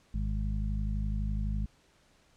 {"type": "harmonic tone", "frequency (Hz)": 51.91, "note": "G#1", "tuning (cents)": 0, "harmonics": [1, 2, 3, 4], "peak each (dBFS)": [-30, -37, -40, -39], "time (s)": [0.14, 1.66], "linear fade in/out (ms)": 5, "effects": ["pink hiss -65 dBFS RMS until 2.36 s", "low-pass 8000 Hz 12 dB/octave"]}